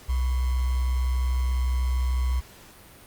sine tone with sample-and-hold, 63.2 Hz, B1, 41 cents sharp, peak -21 dBFS, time 0.08-2.41 s, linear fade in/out 20 ms, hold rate 1050 Hz, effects pink hiss -49 dBFS RMS until 3.06 s + Opus 48 kbps

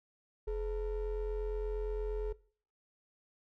triangle ring-modulated tone, 234.3 Hz, A#3, 9 cents sharp, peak -28 dBFS, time 0.47-2.33 s, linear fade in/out 10 ms, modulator 190 Hz, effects noise-tail reverb RT60 0.5 s tail -21 dB re dry

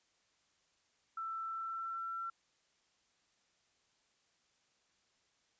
sine tone with pitch glide, 1331 to 1351.1 Hz, E6 to E6, +16 to +42 cents, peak -38 dBFS, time 1.17-2.3 s, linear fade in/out 5 ms, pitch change +26 cents, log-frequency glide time 1.44-2.12 s, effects white hiss -75 dBFS RMS until 5.59 s + resampled to 16000 Hz

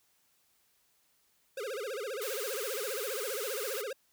square tone with vibrato, 469.7 Hz, A#4, 13 cents sharp, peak -36 dBFS, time 1.57-3.93 s, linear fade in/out 5 ms, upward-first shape sine, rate 15 Hz, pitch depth 270 cents each way
white high-pass noise, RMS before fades -40 dBFS, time 2.21-3.82 s, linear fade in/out 10 ms, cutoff 1000 Hz, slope 24 dB/octave
effects white hiss -71 dBFS RMS until 4.12 s

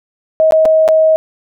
sine tone with dropouts, 634 Hz, D#5, 32 cents sharp, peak -6 dBFS, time 0.4-1.16 s, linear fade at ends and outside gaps 0 ms, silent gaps 0.509-0.522 / 0.653-0.657 / 0.879-0.887 s, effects none

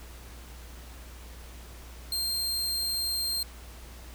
sawtooth tone, 4186 Hz, C8, in tune, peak -25 dBFS, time 2.12-3.43 s, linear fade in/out 2 ms, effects added 60 Hz sine -44 dBFS peak until 4.14 s + pink hiss -50 dBFS RMS until 4.14 s

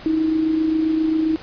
sine tone with amplitude modulation, 317.1 Hz, D#4, 33 cents sharp, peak -14 dBFS, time 0.06-1.36 s, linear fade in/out 0 ms, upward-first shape sine, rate 27.5 Hz, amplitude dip 45%, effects pink hiss -39 dBFS RMS until 1.42 s + resampled to 11025 Hz

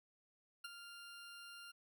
20% pulse tone with ADSR envelope, 1396.9 Hz, F6, in tune, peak -38 dBFS, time 0.64-1.72 s, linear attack 8 ms, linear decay 23 ms, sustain -9 dB, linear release 15 ms, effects none

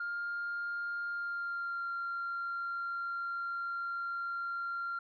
sine tone with pitch glide, 1405 to 1383.3 Hz, F6 to F6, +10 to -17 cents, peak -33 dBFS, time 0-4.99 s, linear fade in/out 5 ms, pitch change -27 cents, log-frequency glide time 1.07-1.88 s, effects tanh soft clip ceiling -31 dBFS

